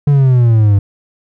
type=exponential sweep; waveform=triangle; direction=down; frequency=146.83 to 98 Hz; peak=-4 dBFS; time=0.07-0.79 s; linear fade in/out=5 ms; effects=none